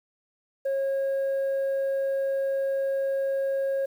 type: tone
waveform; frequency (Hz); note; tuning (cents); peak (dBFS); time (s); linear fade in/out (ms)
sine; 544; C#5; -33; -21; 0.65-3.86; 10
effects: tanh soft clip ceiling -23 dBFS + 9-bit